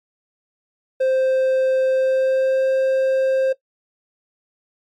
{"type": "tone with pitch glide", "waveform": "triangle", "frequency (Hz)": [523.3, 528.8], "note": ["C5", "C5"], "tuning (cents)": [0, 18], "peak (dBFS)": -13, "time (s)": [1, 3.53], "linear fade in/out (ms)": 10, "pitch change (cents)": 18, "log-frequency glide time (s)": [1.87, 2.69], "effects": ["noise-tail reverb RT60 0.1 s tail -18 dB re dry", "MP3 96 kbps"]}